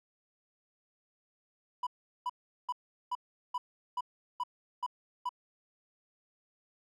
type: tone bursts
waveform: triangle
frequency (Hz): 987.8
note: B5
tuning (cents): 0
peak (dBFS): -29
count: 9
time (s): 1.83-5.292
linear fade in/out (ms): 5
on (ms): 38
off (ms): 390
effects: none